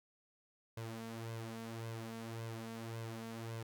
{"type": "tone with flanger", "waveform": "sawtooth", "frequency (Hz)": 113.7, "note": "A#2", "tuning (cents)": -43, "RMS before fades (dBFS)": -45, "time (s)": [0.77, 3.63], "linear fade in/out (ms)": 5, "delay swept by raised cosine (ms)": [1.9, 4.4], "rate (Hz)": 1.8, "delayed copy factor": 0.6, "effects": []}